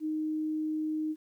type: tone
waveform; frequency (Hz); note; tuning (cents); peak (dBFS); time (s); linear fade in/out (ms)
sine; 310.3; D#4; -5; -29; 0-1.16; 50
effects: 11-bit